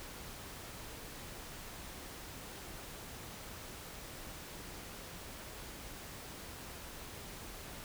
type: silence
effects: pink hiss -48 dBFS RMS until 7.84 s